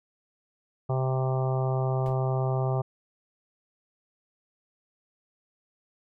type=harmonic tone; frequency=130.81 Hz; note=C3; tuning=in tune; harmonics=1 / 3 / 4 / 5 / 6 / 7 / 8 / 9; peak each=-25 / -33 / -37 / -34 / -36 / -41 / -44 / -41 dBFS; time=0.89-2.82 s; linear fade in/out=10 ms
type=noise with exponential decay; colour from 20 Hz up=brown; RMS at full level=-35 dBFS; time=2.06-2.2 s; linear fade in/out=1 ms; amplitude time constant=30 ms
effects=none